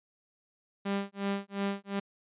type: tone with tremolo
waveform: sawtooth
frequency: 198.8 Hz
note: G3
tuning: 25 cents sharp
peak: -24 dBFS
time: 0.85-2 s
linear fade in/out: 10 ms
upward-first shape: sine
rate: 2.8 Hz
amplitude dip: 100%
effects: resampled to 8000 Hz